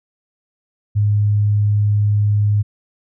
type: tone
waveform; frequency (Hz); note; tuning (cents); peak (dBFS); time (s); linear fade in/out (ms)
sine; 103.83; G#2; 0; -12; 0.95-2.63; 20
effects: none